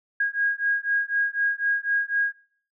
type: beating tone pair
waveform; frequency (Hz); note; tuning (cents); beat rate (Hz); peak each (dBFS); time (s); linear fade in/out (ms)
sine; 1635 / 1639; G#6 / G#6; -28 / -23; 4; -25; 0.2-2.33; 5
effects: noise-tail reverb RT60 0.5 s tail -18 dB re dry